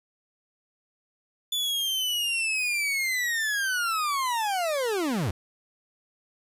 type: linear sweep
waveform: 40% pulse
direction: down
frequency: 3487 to 77.4 Hz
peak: -24 dBFS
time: 1.52-5.31 s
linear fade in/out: 5 ms
effects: resampled to 32000 Hz + 9-bit